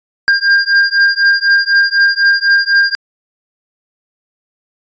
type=beating tone pair; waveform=square; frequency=1600 / 1604 Hz; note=G6 / G6; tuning=+35 / +39 cents; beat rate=4 Hz; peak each=-12 dBFS; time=0.28-2.95 s; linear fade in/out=0 ms; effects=resampled to 16000 Hz